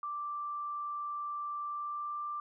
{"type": "tone with pitch glide", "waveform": "sine", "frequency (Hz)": [1174.7, 1182.2], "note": ["D6", "D6"], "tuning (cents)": [0, 11], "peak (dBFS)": -35, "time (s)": [0.03, 2.4], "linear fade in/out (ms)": 2, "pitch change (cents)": 11, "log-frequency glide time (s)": [1.63, 2.26], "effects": []}